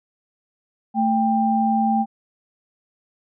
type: tone pair together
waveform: sine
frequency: 222.2 / 791.8 Hz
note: A3 / G5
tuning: +17 / +17 cents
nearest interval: octave + minor seventh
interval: 2200 cents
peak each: -19 dBFS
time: 0.94-2.06 s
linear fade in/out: 50 ms
effects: none